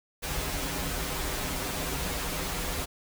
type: noise with comb filter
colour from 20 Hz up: pink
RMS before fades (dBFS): -32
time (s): 0.22-2.86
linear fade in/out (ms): 20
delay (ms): 9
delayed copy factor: -1
effects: none